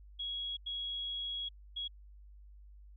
sine tone bursts at uneven times, 3322 Hz, G#7, in tune, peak -36 dBFS, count 3, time 0.19-0.57 / 0.66-1.49 / 1.76-1.88 s, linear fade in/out 10 ms, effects added 50 Hz sine -52 dBFS peak until 2.96 s

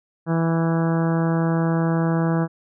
harmonic tone with a mistuned harmonic, 164.81 Hz, E3, in tune, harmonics 1 / 2 / 3 / 4 / 5 / 6 / 7 / 8 / 9 / 10, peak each -19 / -25 / -29 / -31 / -33 / -35 / -36 / -37 / -38 / -39 dBFS, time 0.26-2.48 s, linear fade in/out 50 ms, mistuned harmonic 8, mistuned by +16 cents, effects none

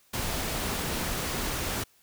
pink noise, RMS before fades -31 dBFS, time 0.13-1.84 s, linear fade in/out 10 ms, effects white hiss -63 dBFS RMS until 2.02 s

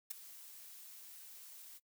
blue noise with ADSR envelope, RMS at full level -38 dBFS, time 0.1-1.8 s, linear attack 11 ms, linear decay 9 ms, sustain -16 dB, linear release 38 ms, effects noise-tail reverb RT60 0.1 s tail -22 dB re dry

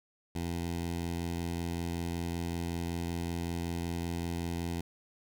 15% pulse tone with notch filter, 85.3 Hz, F2, 40 cents flat, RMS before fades -35 dBFS, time 0.35-4.81 s, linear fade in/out 5 ms, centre 1300 Hz, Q 1.7, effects none

